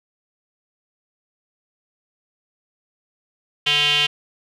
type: tone with band-pass filter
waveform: square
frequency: 146.83 Hz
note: D3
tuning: in tune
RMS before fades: -18 dBFS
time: 3.66-4.07 s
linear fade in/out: 10 ms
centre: 3000 Hz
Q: 7.2
effects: none